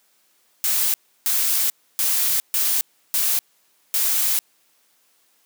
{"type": "noise bursts at uneven times", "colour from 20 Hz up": "blue", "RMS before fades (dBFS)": -20, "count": 6, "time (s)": [[0.64, 0.94], [1.26, 1.7], [1.99, 2.4], [2.54, 2.81], [3.14, 3.39], [3.94, 4.39]], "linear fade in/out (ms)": 0, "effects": ["white hiss -62 dBFS RMS until 5.45 s", "high-pass 200 Hz 12 dB/octave"]}